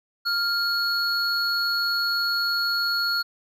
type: tone pair together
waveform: triangle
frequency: 1396.9 / 4354 Hz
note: F6 / C#8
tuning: 0 / -32 cents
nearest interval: octave + minor sixth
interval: 1968 cents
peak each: -23 dBFS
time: 0.25-3.23 s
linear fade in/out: 20 ms
effects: none